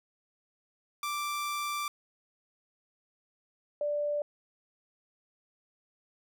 sawtooth / sine tone pair in turn, 1174.7 / 587.4 Hz, D6 / D5, 0 / 0 cents, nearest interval octave, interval 1200 cents, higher first, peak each -28 dBFS, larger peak neither, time 1.03-1.88 / 3.81-4.22 s, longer first, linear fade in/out 2 ms, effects none

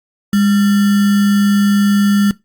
sine tone with sample-and-hold, 202.9 Hz, G#3, 40 cents flat, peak -9 dBFS, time 0.33-2.31 s, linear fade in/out 2 ms, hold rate 1575 Hz, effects noise-tail reverb RT60 0.2 s tail -20 dB re dry + Opus 48 kbps

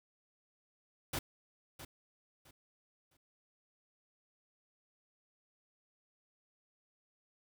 pink noise with echo, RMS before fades -37 dBFS, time 1.13-1.19 s, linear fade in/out 5 ms, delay 660 ms, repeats 3, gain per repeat -12 dB, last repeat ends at 3.17 s, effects none

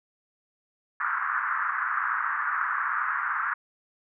pink band-pass noise, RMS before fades -28 dBFS, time 1-3.54 s, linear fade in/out 5 ms, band 1100 to 1700 Hz, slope 48 dB/octave, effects none

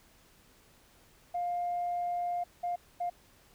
sine tone bursts at uneven times, 704 Hz, F5, 14 cents sharp, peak -29 dBFS, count 3, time 1.34-2.44 / 2.63-2.76 / 3-3.1 s, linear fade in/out 10 ms, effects tanh soft clip ceiling -26 dBFS + pink hiss -62 dBFS RMS until 3.54 s

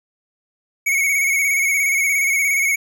square tone with vibrato, 2217 Hz, C#7, in tune, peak -16 dBFS, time 0.86-2.76 s, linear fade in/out 10 ms, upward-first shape square, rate 17 Hz, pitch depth 35 cents each way, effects none

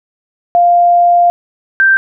sine tone pair in turn, 698.5 / 1568.1 Hz, F5 / G6, 0 / 0 cents, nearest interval octave + major second, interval 1400 cents, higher second, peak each -5 dBFS, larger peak neither, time 0.55-1.3 / 1.8-1.97 s, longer first, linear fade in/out 0 ms, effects none

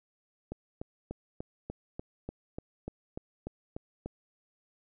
click train, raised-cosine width 2 ms, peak -24 dBFS, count 13, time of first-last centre 0.52-4.06 s, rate 3.39 Hz, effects none

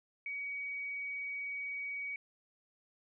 sine tone, 2259 Hz, C#7, 32 cents sharp, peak -37 dBFS, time 0.26-2.16 s, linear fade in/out 2 ms, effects none

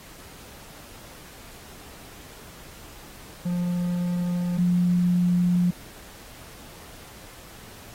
triangle / sine tone pair in turn, 176.4 / 177.26 Hz, F3 / F3, +18 / +26 cents, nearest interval unison, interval 8 cents, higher second, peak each -21 / -18 dBFS, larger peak second, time 3.45-4.58 / 4.58-5.71 s, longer neither, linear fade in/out 10 ms, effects pink hiss -46 dBFS RMS until 7.94 s + AAC 48 kbps

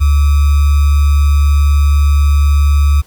sine tone with sample-and-hold, 72 Hz, D2, 34 cents flat, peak -6 dBFS, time 0-3.02 s, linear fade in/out 20 ms, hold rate 1225 Hz, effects pink hiss -47 dBFS RMS until 3.06 s

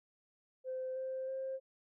sine tone with pitch steps, 517 / 523.3 / 529.7 Hz, C5 / C5 / C5, -21 / 0 / +21 cents, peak -36 dBFS, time 0.64-1.6 s, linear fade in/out 50 ms, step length 320 ms, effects tanh soft clip ceiling -32 dBFS

